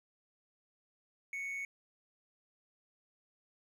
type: tone with amplitude modulation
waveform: triangle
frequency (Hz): 2217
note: C#7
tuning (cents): 0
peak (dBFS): -34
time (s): 1.33-1.65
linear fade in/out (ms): 2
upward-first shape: sine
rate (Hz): 183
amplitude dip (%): 35
effects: none